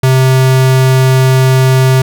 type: tone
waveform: square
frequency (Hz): 130.81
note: C3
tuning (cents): 0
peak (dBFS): -6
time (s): 0.03-2.02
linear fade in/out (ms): 5
effects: none